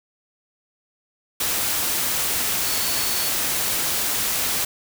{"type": "tone in noise", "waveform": "sine", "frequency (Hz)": 4435, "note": "C#8", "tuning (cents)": 0, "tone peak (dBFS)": -31, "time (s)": [2.65, 3.29], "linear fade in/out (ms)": 5, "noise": "white", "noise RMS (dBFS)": -23, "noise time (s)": [1.4, 4.65], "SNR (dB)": -11, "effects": []}